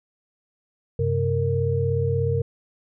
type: tone cluster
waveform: sine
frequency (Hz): 95.9 / 132.6 / 463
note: G2 / C3 / A#4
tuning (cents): -37 / +23 / -12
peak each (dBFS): -24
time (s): 0.99-2.42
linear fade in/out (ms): 5
effects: none